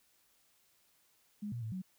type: tone with pitch steps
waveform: sine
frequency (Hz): 207.6 / 119.2 / 110.8 / 186.3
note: G#3 / A#2 / A2 / F#3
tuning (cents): 0 / +39 / +13 / +12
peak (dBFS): -37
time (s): 1.42-1.82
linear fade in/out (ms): 10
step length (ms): 100
effects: white hiss -71 dBFS RMS until 1.98 s